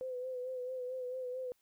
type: tone with vibrato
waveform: sine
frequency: 507 Hz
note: B4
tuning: 45 cents sharp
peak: -37 dBFS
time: 0.01-1.52 s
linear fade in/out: 0 ms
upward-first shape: sine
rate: 4.5 Hz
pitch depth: 41 cents each way
effects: white hiss -75 dBFS RMS until 1.61 s